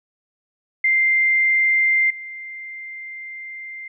sine tone with level steps, 2093 Hz, C7, in tune, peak -14 / -31 dBFS, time 0.84-3.88 s, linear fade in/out 5 ms, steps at 2.1 s, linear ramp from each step 5 ms, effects none

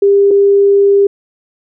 sine tone pair in turn, 399.7 / 399.7 Hz, G4 / G4, +34 / +34 cents, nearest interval unison, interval 0 cents, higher neither, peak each -5 dBFS, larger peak neither, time 0.02-0.31 / 0.31-1.07 s, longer second, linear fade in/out 5 ms, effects none

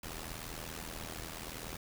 pink noise with amplitude modulation, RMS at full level -40 dBFS, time 0.03-1.77 s, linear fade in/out 5 ms, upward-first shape sine, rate 80.7 Hz, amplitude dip 80%, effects none

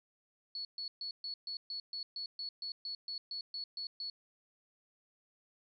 sine tone bursts, 4400 Hz, C#8, 14 cents flat, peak -38 dBFS, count 16, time 0.55-4.1 s, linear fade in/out 2 ms, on 100 ms, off 130 ms, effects none

